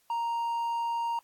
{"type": "tone", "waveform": "triangle", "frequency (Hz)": 932.3, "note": "A#5", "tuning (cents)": 0, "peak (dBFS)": -26, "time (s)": [0.1, 1.19], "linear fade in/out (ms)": 2, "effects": ["white hiss -68 dBFS RMS until 1.23 s", "AAC 64 kbps"]}